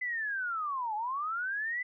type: linear two-way sweep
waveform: sine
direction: down then up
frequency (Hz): 2028 to 825 to 2019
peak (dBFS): -31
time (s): 0.01-1.83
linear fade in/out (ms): 10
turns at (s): 0.95
effects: none